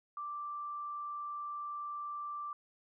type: tone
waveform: sine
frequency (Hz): 1174.7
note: D6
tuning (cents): 0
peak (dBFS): -38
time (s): 0.17-2.53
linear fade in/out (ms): 2
effects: none